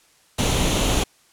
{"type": "noise with comb filter", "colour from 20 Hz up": "pink", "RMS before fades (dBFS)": -20, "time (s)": [0.38, 1.04], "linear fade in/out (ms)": 10, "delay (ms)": 0.3, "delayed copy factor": 0.5, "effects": ["white hiss -57 dBFS RMS until 1.32 s", "low-pass 10000 Hz 12 dB/octave"]}